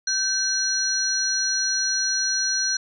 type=tone cluster; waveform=sine; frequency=1547 / 4200 / 5850 Hz; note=G6 / C8 / F#8; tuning=-23 / +6 / -21 cents; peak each=-27 / -25 / -24 dBFS; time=0.07-2.77 s; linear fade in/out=5 ms; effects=none